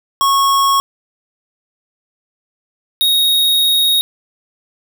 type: tone pair in turn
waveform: square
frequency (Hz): 1100 / 3755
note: C#6 / A#7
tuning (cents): -14 / +12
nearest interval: octave + major sixth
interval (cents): 2126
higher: second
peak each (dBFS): -11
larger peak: neither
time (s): 0.21-0.8 / 3.01-4.01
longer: second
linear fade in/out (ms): 0
effects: none